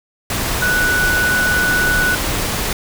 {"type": "tone in noise", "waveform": "sine", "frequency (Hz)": 1480, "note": "F#6", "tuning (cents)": 0, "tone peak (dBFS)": -14, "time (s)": [0.62, 2.15], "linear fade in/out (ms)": 2, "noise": "pink", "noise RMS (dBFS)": -20, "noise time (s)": [0.3, 2.73], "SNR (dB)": 3, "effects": []}